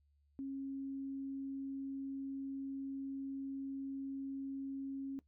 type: tone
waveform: sine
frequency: 272 Hz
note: C#4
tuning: 33 cents flat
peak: -39 dBFS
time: 0.39-5.19 s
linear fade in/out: 0 ms
effects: noise-tail reverb RT60 0.1 s tail -18 dB re dry + added 72 Hz sine -70 dBFS peak until 5.27 s